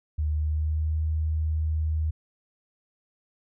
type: tone with pitch glide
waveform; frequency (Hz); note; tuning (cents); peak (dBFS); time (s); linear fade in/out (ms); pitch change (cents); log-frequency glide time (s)
sine; 76 to 78.27; D#2 to D#2; -40 to +11; -23; 0.18-2.11; 10; +51; 0.33-0.95
effects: none